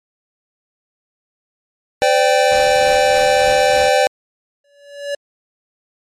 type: chord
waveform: square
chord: C suspended second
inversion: none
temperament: equal with one note detuned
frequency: 511.6 / 587.3 / 784 Hz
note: C5 / D5 / G5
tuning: -39 / 0 / 0 cents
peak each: -16 dBFS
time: 2.02-4.07 s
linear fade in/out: 0 ms
type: noise with tremolo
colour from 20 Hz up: pink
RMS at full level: -29 dBFS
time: 2.51-3.89 s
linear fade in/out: 5 ms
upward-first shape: triangle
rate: 3.3 Hz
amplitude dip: 50%
type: tone with exponential growth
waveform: square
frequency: 571 Hz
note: D5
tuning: 49 cents flat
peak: -18 dBFS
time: 4.64-5.15 s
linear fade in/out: 5 ms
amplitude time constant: 110 ms
effects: low-pass 8000 Hz 12 dB/octave + MP3 64 kbps